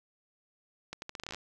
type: accelerating click train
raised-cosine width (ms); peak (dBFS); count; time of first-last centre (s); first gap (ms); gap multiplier
0.2; -22; 12; 0.93-1.346; 91; 0.8
effects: none